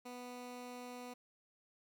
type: tone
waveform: 15% pulse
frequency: 246.9 Hz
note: B3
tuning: in tune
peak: -40 dBFS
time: 0.05-1.14 s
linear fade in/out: 10 ms
effects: none